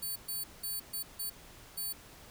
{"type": "tone bursts at uneven times", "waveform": "5% pulse", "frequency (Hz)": 4500, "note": "C#8", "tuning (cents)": 25, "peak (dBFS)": -28, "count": 6, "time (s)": [[0.02, 0.16], [0.28, 0.44], [0.63, 0.8], [0.93, 1.03], [1.19, 1.3], [1.77, 1.93]], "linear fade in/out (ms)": 10, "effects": ["pink hiss -54 dBFS RMS until 2.3 s"]}